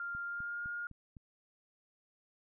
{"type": "tone with pitch glide", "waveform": "sine", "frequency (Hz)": [1396.9, 1420.5], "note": ["F6", "F6"], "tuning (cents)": [0, 29], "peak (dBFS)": -37, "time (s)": [0, 0.87], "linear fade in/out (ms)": 2, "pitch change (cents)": 29, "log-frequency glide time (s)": [0.24, 0.66]}
{"type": "click train", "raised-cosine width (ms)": 5, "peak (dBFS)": -39, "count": 5, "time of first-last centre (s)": [0.15, 1.168], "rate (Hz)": 3.93}
{"effects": []}